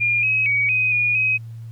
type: tone with pitch steps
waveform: sine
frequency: 2413 / 2547 / 2259 / 2511 / 2445 / 2530 Hz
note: D7 / D#7 / C#7 / D#7 / D#7 / D#7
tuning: +46 / +40 / +32 / +15 / -31 / +28 cents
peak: -16 dBFS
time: 0-1.38 s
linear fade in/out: 20 ms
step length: 230 ms
effects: added 114 Hz sine -32 dBFS peak until 1.71 s + pink hiss -59 dBFS RMS until 1.71 s